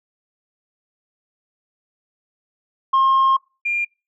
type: tone pair in turn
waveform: sine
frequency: 1069 / 2400 Hz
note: C6 / D7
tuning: +37 / +37 cents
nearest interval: octave + major second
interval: 1400 cents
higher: second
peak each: -10 / -18 dBFS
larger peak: first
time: 2.93-3.37 / 3.65-3.85 s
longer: first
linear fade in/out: 10 ms
effects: noise-tail reverb RT60 0.3 s tail -26 dB re dry + tanh soft clip ceiling -11 dBFS